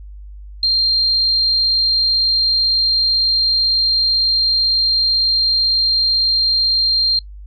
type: tone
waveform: sine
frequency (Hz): 4186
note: C8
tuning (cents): 0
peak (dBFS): -12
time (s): 0.63-7.19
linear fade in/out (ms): 2
effects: noise-tail reverb RT60 0.1 s tail -23 dB re dry + added 50 Hz sine -32 dBFS peak until 7.46 s